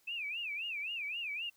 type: tone with vibrato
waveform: sine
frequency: 2548 Hz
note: D#7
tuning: 41 cents sharp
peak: -36 dBFS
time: 0.07-1.5 s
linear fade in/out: 10 ms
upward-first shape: sine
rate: 3.8 Hz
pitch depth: 200 cents each way
effects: white hiss -70 dBFS RMS until 1.56 s